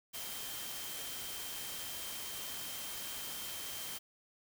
sine tone in noise, 3146 Hz, G7, 6 cents sharp, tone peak -49 dBFS, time 0.13-3.99 s, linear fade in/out 20 ms, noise white, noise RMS -43 dBFS, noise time 0.13-3.99 s, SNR -9 dB, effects none

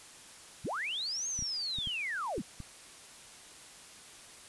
sine linear two-way sweep, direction up then down, 44.64 to 6530 to 130.6 Hz, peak -33 dBFS, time 0.64-2.42 s, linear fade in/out 10 ms, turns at 1.27 s
clicks, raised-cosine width 5 ms, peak -30 dBFS, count 6, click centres 1.391 / 1.424 / 1.786 / 1.873 / 2.381 / 2.603 s
effects white hiss -52 dBFS RMS until 4.48 s + resampled to 24000 Hz

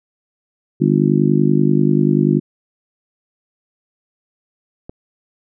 harmonic tone, 50.3 Hz, G1, 45 cents sharp, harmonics 3 / 4 / 5 / 6 / 7, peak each -16 / -17 / -18 / -19 / -19 dBFS, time 0.8-2.4 s, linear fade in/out 20 ms
click, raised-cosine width 2 ms, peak -18 dBFS, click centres 4.895 s
effects none

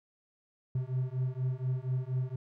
triangle beating tone pair, 126.5 / 130.7 Hz, B2 / C3, +42 / -1 cents, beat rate 4.2 Hz, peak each -31 / -31 dBFS, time 0.75-2.36 s, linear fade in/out 5 ms, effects none

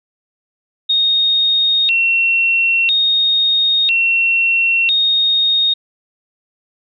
sine tone with vibrato, 3179 Hz, G7, 24 cents sharp, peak -11 dBFS, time 0.89-5.74 s, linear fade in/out 10 ms, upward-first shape square, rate 0.5 Hz, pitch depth 270 cents each way, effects none

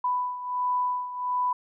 sine beating tone pair, 993 / 994.4 Hz, B5 / B5, +9 / +12 cents, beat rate 1.4 Hz, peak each -26 / -31 dBFS, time 0.04-1.53 s, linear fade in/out 5 ms, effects none

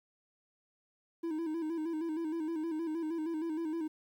triangle tone with vibrato, 321.9 Hz, E4, 41 cents flat, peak -31 dBFS, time 1.23-3.88 s, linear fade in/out 10 ms, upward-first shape square, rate 6.4 Hz, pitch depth 65 cents each way, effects 11-bit

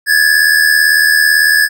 square tone pair together, 1661.2 / 1739.2 Hz, G#6 / A6, 0 / -21 cents, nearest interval minor second, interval 79 cents, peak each -10 / -12 dBFS, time 0.06-1.69 s, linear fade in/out 50 ms, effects none

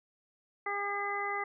harmonic tone, 404.5 Hz, G#4, 46 cents flat, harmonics 1 / 2 / 3 / 4 / 5, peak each -40 / -37 / -37 / -46 / -36 dBFS, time 0.66-1.44 s, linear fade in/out 5 ms, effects none

